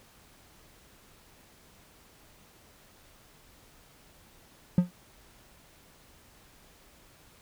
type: tone with exponential decay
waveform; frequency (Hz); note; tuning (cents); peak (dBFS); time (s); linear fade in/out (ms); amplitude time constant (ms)
triangle; 178; F3; +33; -13; 4.78-4.91; 2; 27
effects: pink hiss -58 dBFS RMS until 7.41 s